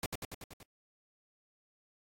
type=noise with echo; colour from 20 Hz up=pink; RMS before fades=-35 dBFS; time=0.03-0.06 s; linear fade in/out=2 ms; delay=95 ms; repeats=6; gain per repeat=-3 dB; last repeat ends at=0.63 s; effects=AAC 48 kbps